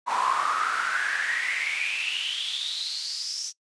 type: noise with high-pass filter sweep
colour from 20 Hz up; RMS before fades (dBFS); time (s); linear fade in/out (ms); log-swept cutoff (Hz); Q
brown; -28; 0.06-3.53; 50; 950 to 5800; 9.2
effects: noise-tail reverb RT60 0.1 s tail -22 dB re dry + resampled to 22050 Hz